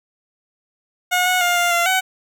15% pulse tone with pitch steps, 723 / 732 / 706 / 700 / 689 / 752 Hz, F#5 / F#5 / F5 / F5 / F5 / F#5, -40 / -19 / +19 / +4 / -24 / +28 cents, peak -9 dBFS, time 1.11-2.01 s, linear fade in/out 20 ms, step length 150 ms, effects none

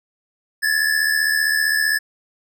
square tone pair together, 1684.6 / 1760 Hz, G#6 / A6, +24 / 0 cents, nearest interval minor second, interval 76 cents, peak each -20 / -20 dBFS, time 0.62-1.99 s, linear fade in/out 20 ms, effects none

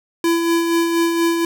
square tone with tremolo, 335.8 Hz, E4, 32 cents sharp, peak -14 dBFS, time 0.24-1.45 s, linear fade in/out 2 ms, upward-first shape sine, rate 4.2 Hz, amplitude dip 40%, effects none

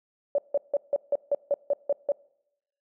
sine tone bursts, 570 Hz, C#5, 48 cents sharp, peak -20 dBFS, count 10, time 0.35-2.12 s, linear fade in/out 2 ms, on 33 ms, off 160 ms, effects noise-tail reverb RT60 0.8 s tail -24 dB re dry

